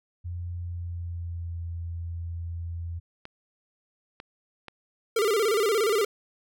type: tone with pitch glide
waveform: sine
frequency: 87.31 to 84.68 Hz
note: F2 to E2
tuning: 0 to +47 cents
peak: -31 dBFS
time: 0.24-3 s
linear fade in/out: 20 ms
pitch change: -53 cents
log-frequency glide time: 0.57-1.59 s
type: clicks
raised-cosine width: 0.3 ms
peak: -24 dBFS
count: 3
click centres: 3.254 / 4.201 / 4.683 s
type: tone with vibrato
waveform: square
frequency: 427.9 Hz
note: A4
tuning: 48 cents flat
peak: -22 dBFS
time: 5.16-6.05 s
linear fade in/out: 5 ms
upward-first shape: square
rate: 17 Hz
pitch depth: 110 cents each way
effects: none